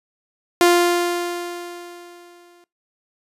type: tone with exponential decay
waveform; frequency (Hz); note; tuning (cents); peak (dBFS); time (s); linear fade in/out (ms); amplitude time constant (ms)
sawtooth; 349.2; F4; 0; -6; 0.61-2.64; 1; 440
effects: noise-tail reverb RT60 0.2 s tail -22 dB re dry + resampled to 32000 Hz